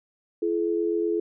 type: tone pair together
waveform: sine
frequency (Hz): 338.5 / 426.5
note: E4 / G#4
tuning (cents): +46 / +46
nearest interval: major third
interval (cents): 400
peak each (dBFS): -25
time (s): 0.42-1.2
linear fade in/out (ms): 5
effects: none